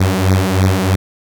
sawtooth beating tone pair, 93 / 96.1 Hz, F#2 / G2, +9 / -34 cents, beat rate 3.1 Hz, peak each -10 dBFS, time 0-0.96 s, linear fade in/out 10 ms, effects none

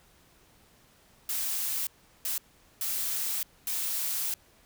blue noise bursts at uneven times, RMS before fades -31 dBFS, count 4, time 1.29-1.87 / 2.25-2.38 / 2.81-3.43 / 3.67-4.34 s, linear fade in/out 2 ms, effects pink hiss -61 dBFS RMS until 4.65 s

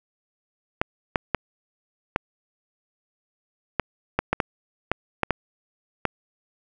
clicks, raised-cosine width 0.5 ms, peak -5 dBFS, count 12, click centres 0.815 / 1.158 / 1.347 / 2.161 / 3.797 / 4.19 / 4.33 / 4.402 / 4.916 / 5.233 / 5.307 / 6.053 s, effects none

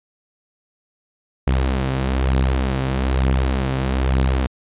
sawtooth beating tone pair, 65.41 / 66.51 Hz, C2 / C2, 0 / +29 cents, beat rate 1.1 Hz, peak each -14 / -19 dBFS, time 1.47-4.47 s, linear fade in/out 5 ms, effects resampled to 8000 Hz

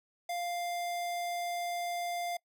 square tone, 698.5 Hz, F5, in tune, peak -34 dBFS, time 0.29-2.37 s, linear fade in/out 5 ms, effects noise-tail reverb RT60 0.1 s tail -24 dB re dry

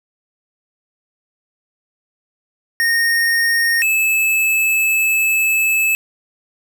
square tone pair in turn, 1849 / 2609 Hz, A#6 / E7, -15 / -18 cents, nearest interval tritone, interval 597 cents, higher second, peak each -14 dBFS, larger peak neither, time 2.8-3.82 / 3.82-5.95 s, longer second, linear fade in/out 0 ms, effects none

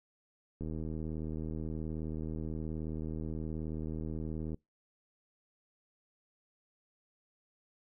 click train, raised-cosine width 3 ms, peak -27 dBFS, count 311, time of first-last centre 0.61-4.544 s, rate 78.8 Hz, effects noise-tail reverb RT60 0.2 s tail -25 dB re dry

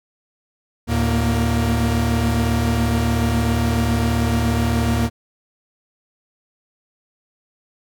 45% pulse tone cluster, 75.9 / 112.9 / 234.9 Hz, D#2 / A2 / A#3, -42 / +45 / +13 cents, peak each -21 dBFS, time 0.87-5.1 s, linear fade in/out 50 ms, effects none

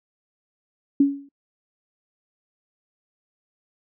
sine tone with exponential decay, 280 Hz, C#4, 18 cents sharp, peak -10 dBFS, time 1-1.29 s, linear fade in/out 5 ms, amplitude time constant 63 ms, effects noise-tail reverb RT60 0.1 s tail -25 dB re dry

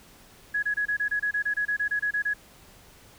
sine tone bursts, 1676 Hz, G#6, 15 cents sharp, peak -23 dBFS, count 16, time 0.54-2.338 s, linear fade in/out 10 ms, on 88 ms, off 26 ms, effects pink hiss -53 dBFS RMS until 3.18 s

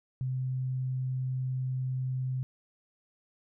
sine tone, 129.3 Hz, C3, 20 cents flat, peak -29 dBFS, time 0.21-2.43 s, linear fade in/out 0 ms, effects none

